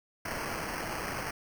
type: noise with sample-and-hold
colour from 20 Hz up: blue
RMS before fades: -36 dBFS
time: 0.25-1.31 s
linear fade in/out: 5 ms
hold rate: 3675 Hz
effects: none